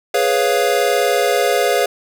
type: chord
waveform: square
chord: C# dominant seventh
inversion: second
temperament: equal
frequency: 415.3 / 493.9 / 554.4 / 698.5 Hz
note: G#4 / B4 / C#5 / E#5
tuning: 0 / 0 / 0 / 0 cents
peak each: -20 dBFS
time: 0.14-1.86 s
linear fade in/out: 5 ms
effects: none